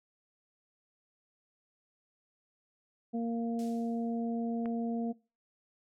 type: harmonic tone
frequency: 231.8 Hz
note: A#3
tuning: 10 cents flat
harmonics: 1 / 2 / 3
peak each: -31 / -40 / -42 dBFS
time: 3.13-5.13 s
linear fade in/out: 20 ms
type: noise with exponential decay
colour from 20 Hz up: violet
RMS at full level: -39 dBFS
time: 3.59-4.24 s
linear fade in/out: 1 ms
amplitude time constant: 140 ms
type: click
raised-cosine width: 0.5 ms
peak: -30 dBFS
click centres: 4.658 s
effects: noise-tail reverb RT60 0.3 s tail -21 dB re dry + low-pass 6000 Hz 12 dB/octave